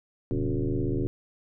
sine tone with frequency modulation, 127.2 Hz, C3, 48 cents flat, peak -24 dBFS, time 0.31-1.07 s, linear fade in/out 0 ms, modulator 77 Hz, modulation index 3.7, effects none

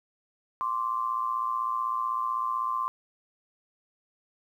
sine tone pair together, 1046.5 / 1162.4 Hz, C6 / D6, 0 / -18 cents, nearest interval major second, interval 182 cents, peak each -28 / -31 dBFS, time 0.61-2.88 s, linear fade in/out 0 ms, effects 10-bit

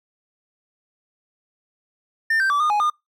triangle tone with pitch steps, 1800 / 1564 / 1156 / 1221 / 833 / 1214 Hz, A6 / G6 / D6 / D#6 / G#5 / D#6, +39 / -4 / -28 / -33 / +5 / -43 cents, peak -15 dBFS, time 2.3-2.9 s, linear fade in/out 5 ms, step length 100 ms, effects noise-tail reverb RT60 0.2 s tail -25 dB re dry

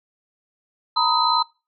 sine tone cluster, 927 / 988 / 1257 / 4058 Hz, A#5 / B5 / D#6 / B7, -10 / 0 / +17 / +46 cents, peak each -22 dBFS, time 0.96-1.43 s, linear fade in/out 10 ms, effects noise-tail reverb RT60 0.3 s tail -24 dB re dry

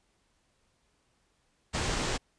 pink low-pass noise, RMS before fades -31 dBFS, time 1.73-2.18 s, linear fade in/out 20 ms, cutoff 8600 Hz, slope 48 dB/octave, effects pink hiss -72 dBFS RMS until 2.38 s + resampled to 22050 Hz

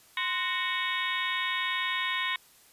harmonic tone with a mistuned harmonic, 370 Hz, F#4, in tune, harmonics 3 / 4 / 5 / 6 / 7 / 8 / 9 / 10, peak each -34 / -42 / -33 / -33 / -43 / -39 / -39 / -36 dBFS, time 0.17-2.36 s, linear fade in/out 2 ms, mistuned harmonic 3, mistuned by -110 cents, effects white hiss -58 dBFS RMS until 2.72 s + resampled to 32000 Hz

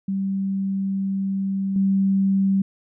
sine tone with level steps, 194.3 Hz, G3, 15 cents flat, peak -21 / -16 dBFS, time 0.08-2.62 s, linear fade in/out 5 ms, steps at 1.76 s, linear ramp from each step 2 ms, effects none

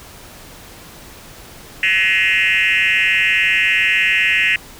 sine tone with frequency modulation, 2286 Hz, D7, 47 cents flat, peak -11 dBFS, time 1.83-4.56 s, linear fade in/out 2 ms, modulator 193 Hz, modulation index 2.8, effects tanh soft clip ceiling -8 dBFS + pink hiss -39 dBFS RMS until 4.79 s

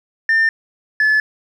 sine tone pair in turn, 1800 / 1726.8 Hz, A6 / A6, +39 / -33 cents, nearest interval minor second, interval 72 cents, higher first, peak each -9 dBFS, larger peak neither, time 0.29-0.49 / 1-1.2 s, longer neither, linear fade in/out 2 ms, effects tanh soft clip ceiling -10 dBFS + 8-bit

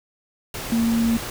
sine tone in noise, 230 Hz, A#3, 23 cents flat, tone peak -17 dBFS, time 0.72-1.17 s, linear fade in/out 2 ms, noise pink, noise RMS -31 dBFS, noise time 0.54-1.3 s, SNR +11 dB, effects none

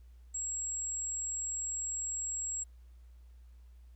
sine tone, 7630 Hz, A#8, 39 cents sharp, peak -34 dBFS, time 0.34-2.64 s, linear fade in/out 10 ms, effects added 60 Hz sine -52 dBFS peak until 3.95 s + pink hiss -75 dBFS RMS until 3.95 s

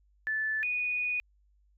sine tone pair in turn, 1747 / 2471 Hz, A6 / D#7, -13 / -13 cents, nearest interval tritone, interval 600 cents, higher second, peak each -28 dBFS, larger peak neither, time 0.27-0.63 / 0.63-1.2 s, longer second, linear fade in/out 0 ms, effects added 50 Hz sine -63 dBFS peak until 1.77 s

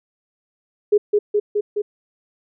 sine tone with echo, 415.3 Hz, G#4, in tune, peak -10 dBFS, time 0.92-0.98 s, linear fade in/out 10 ms, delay 210 ms, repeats 4, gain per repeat -2 dB, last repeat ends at 1.82 s, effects none

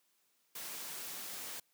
white noise, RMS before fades -44 dBFS, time 0.55-1.6 s, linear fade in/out 5 ms, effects white hiss -75 dBFS RMS until 1.73 s + high-pass 150 Hz 12 dB/octave

